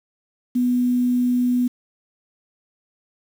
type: tone with quantisation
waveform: sine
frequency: 246.9 Hz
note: B3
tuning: in tune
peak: -16 dBFS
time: 0.55-1.68 s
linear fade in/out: 10 ms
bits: 7
effects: none